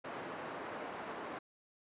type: band-pass noise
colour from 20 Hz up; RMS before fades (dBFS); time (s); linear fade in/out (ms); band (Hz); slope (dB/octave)
pink; -44; 0.04-1.39; 10; 340 to 1500; 12
effects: resampled to 8000 Hz